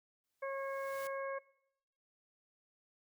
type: noise with exponential growth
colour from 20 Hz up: white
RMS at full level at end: -50 dBFS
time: 0.24-1.07 s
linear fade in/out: 0 ms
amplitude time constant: 180 ms
type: harmonic tone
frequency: 545 Hz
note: C#5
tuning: 29 cents flat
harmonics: 1 / 2 / 3 / 4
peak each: -38 / -44 / -48 / -50 dBFS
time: 0.42-1.39 s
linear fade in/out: 10 ms
effects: noise-tail reverb RT60 0.8 s tail -22 dB re dry